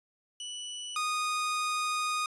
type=tone pair in turn; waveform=sawtooth; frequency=2960 / 1235.9 Hz; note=F#7 / D#6; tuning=0 / -12 cents; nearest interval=octave + minor third; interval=1512 cents; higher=first; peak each=-34 / -25 dBFS; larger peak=second; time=0.4-0.96 / 0.96-2.26 s; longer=second; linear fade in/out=2 ms; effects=resampled to 24000 Hz